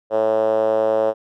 5% pulse tone with band-pass filter, 110 Hz, A2, in tune, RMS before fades -18 dBFS, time 0.1-1.14 s, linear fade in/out 50 ms, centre 540 Hz, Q 5.3, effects none

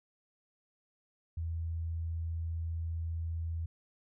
sine tone, 82.5 Hz, E2, 2 cents sharp, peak -33 dBFS, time 1.37-3.66 s, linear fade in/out 5 ms, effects none

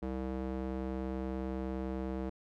square tone with band-pass filter, 64.9 Hz, C2, 13 cents flat, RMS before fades -37 dBFS, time 0.02-2.3 s, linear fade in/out 10 ms, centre 360 Hz, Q 0.93, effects none

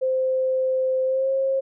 sine tone with pitch glide, 520 to 536.5 Hz, C5 to C5, -11 to +43 cents, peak -19 dBFS, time 0.01-1.61 s, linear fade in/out 20 ms, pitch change +54 cents, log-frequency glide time 1.05-1.3 s, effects none

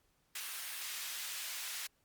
pink high-pass noise, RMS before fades -42 dBFS, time 0.35-1.87 s, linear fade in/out 5 ms, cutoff 2000 Hz, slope 12 dB/octave, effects pink hiss -75 dBFS RMS until 2.04 s + Opus 48 kbps

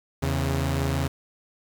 sawtooth tone pair together, 81.07 / 136.2 Hz, E2 / C#3, -28 / -30 cents, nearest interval major sixth, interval 898 cents, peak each -22 dBFS, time 0.22-1.08 s, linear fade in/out 10 ms, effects 8-bit

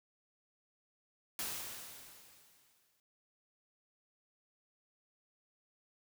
white noise with exponential decay, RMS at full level -38 dBFS, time 1.39-3 s, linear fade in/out 1 ms, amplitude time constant 350 ms, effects none

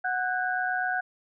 sine tone cluster, 736 / 1488 / 1616 Hz, F#5 / F#6 / G#6, -9 / +9 / -48 cents, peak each -29 / -29 / -32 dBFS, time 0.04-1.01 s, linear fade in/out 10 ms, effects none

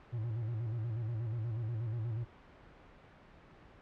triangle tone with vibrato, 113.7 Hz, A#2, 43 cents flat, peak -32 dBFS, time 0.12-2.25 s, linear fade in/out 20 ms, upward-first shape square, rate 8.3 Hz, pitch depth 83 cents each way, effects pink hiss -57 dBFS RMS until 3.81 s + low-pass 2000 Hz 12 dB/octave

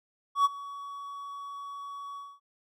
triangle tone with ADSR envelope, 1127 Hz, C#6, 28 cents sharp, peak -16 dBFS, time 0.35-2.4 s, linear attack 100 ms, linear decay 26 ms, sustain -20 dB, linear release 240 ms, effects none

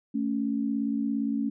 sine tone pair together, 221 / 278.4 Hz, A3 / C#4, +8 / +8 cents, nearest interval major third, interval 400 cents, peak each -28 dBFS, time 0.14-1.5 s, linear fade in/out 10 ms, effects none

